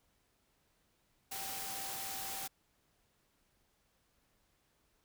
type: tone in noise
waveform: sine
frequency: 778 Hz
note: G5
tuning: 13 cents flat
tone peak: -48 dBFS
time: 1.31-2.48 s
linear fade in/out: 10 ms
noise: white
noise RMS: -42 dBFS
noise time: 1.31-2.48 s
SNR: -9 dB
effects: pink hiss -75 dBFS RMS until 5.04 s